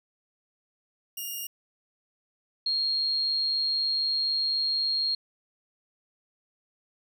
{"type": "tone pair in turn", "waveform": ["5% pulse", "sine"], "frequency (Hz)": [2836, 4249], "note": ["F7", "C8"], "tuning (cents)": [26, 26], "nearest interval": "perfect fifth", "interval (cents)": 700, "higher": "second", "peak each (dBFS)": -24, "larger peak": "neither", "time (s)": [[1.17, 1.47], [2.66, 5.15]], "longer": "second", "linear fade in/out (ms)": 5, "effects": []}